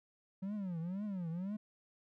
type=tone with vibrato; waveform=triangle; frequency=185.4 Hz; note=F#3; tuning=4 cents sharp; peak=-35 dBFS; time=0.42-1.57 s; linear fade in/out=10 ms; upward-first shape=triangle; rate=2 Hz; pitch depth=260 cents each way; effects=none